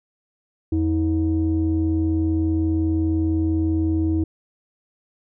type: tone pair together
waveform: sine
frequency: 84.6 / 319.7 Hz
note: E2 / D#4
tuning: +45 / +47 cents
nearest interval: octave + major seventh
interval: 2302 cents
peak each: -20 / -19 dBFS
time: 0.72-4.24 s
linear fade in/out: 5 ms
effects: tanh soft clip ceiling -12 dBFS